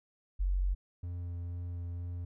sine tone, 46.25 Hz, F#1, in tune, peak -27 dBFS, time 0.39-0.75 s, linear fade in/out 20 ms
triangle tone with vibrato, 87.2 Hz, F2, 2 cents flat, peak -34 dBFS, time 1.03-2.25 s, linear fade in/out 5 ms, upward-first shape sine, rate 2.1 Hz, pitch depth 12 cents each way
effects none

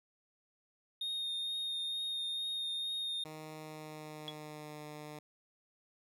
triangle tone with vibrato, 3689 Hz, A#7, 19 cents flat, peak -34 dBFS, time 1.01-3.24 s, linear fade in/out 5 ms, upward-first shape triangle, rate 2.2 Hz, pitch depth 16 cents each way
10% pulse tone with pitch glide, 155.56 to 150.52 Hz, D#3 to D3, 0 to +43 cents, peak -37 dBFS, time 3.25-5.19 s, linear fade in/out 2 ms, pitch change -57 cents, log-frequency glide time 3.56-4.82 s
sine tone with exponential decay, 3374 Hz, G#7, 27 cents sharp, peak -35 dBFS, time 4.28-4.36 s, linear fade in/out 0 ms, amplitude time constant 16 ms
effects none

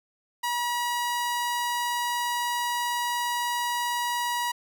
sawtooth tone, 963 Hz, B5, 44 cents flat, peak -22 dBFS, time 0.43-4.52 s, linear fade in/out 10 ms, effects none

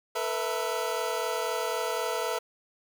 25% pulse chord, A suspended second, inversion none, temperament equal with one note detuned, 450 / 493.9 / 659.3 Hz, A4 / B4 / E5, +39 / 0 / 0 cents, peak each -29 dBFS, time 0.15-2.39 s, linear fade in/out 10 ms, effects none

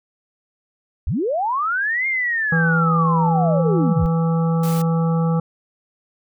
sine linear two-way sweep, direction up then down, 46 to 2143 to 46 Hz, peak -18 dBFS, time 1.07-4.06 s, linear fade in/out 0 ms, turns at 2.07 s
harmonic tone, 164.81 Hz, E3, in tune, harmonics 1 / 3 / 5 / 7 / 8, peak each -16 / -26 / -30 / -33 / -34 dBFS, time 2.52-5.4 s, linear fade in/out 5 ms
white noise, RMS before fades -34 dBFS, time 4.63-4.82 s, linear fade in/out 5 ms
effects none

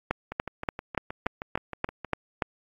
two click trains, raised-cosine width 0.5 ms, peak -19 / -10 dBFS, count 12 / 9, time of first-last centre 0.32-2.047 / 0.11-2.422 s, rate 6.37 / 3.46 Hz, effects AAC 64 kbps

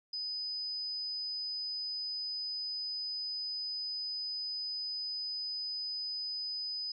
sine tone, 5000 Hz, D#8, 8 cents sharp, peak -35 dBFS, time 0.13-6.92 s, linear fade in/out 5 ms, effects none

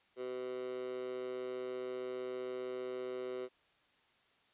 15% pulse tone with high-pass filter, 126.4 Hz, B2, 41 cents sharp, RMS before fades -41 dBFS, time 0.16-3.49 s, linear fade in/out 50 ms, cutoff 420 Hz, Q 5.5, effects white hiss -70 dBFS RMS until 4.53 s + resampled to 8000 Hz

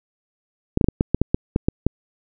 clicks, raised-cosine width 3 ms, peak -3 dBFS, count 11, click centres 0.774 / 0.812 / 0.843 / 0.886 / 1.009 / 1.146 / 1.216 / 1.345 / 1.561 / 1.685 / 1.866 s, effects none

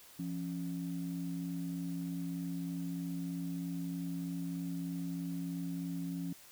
sine tone pair together, 172.71 / 275.9 Hz, F3 / C#4, -19 / -8 cents, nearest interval minor sixth, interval 811 cents, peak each -37 / -39 dBFS, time 0.19-6.33 s, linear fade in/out 5 ms, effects tanh soft clip ceiling -29 dBFS + white hiss -57 dBFS RMS until 6.51 s

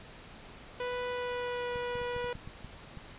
sawtooth tone with pitch glide, 493.9 to 487.4 Hz, B4 to B4, 0 to -23 cents, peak -29 dBFS, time 0.8-2.33 s, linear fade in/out 2 ms, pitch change -23 cents, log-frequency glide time 1.07-1.73 s
clicks, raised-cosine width 5 ms, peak -31 dBFS, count 9, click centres 1.759 / 1.955 / 2.016 / 2.164 / 2.244 / 2.354 / 2.475 / 2.646 / 2.973 s
effects pink hiss -50 dBFS RMS until 3.18 s + resampled to 8000 Hz

